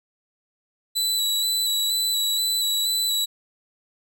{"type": "tone with vibrato", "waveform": "sawtooth", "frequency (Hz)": 3951, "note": "B7", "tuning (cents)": 0, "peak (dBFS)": -18, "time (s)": [0.95, 3.26], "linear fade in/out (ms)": 20, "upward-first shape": "square", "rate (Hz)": 2.1, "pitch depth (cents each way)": 18, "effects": []}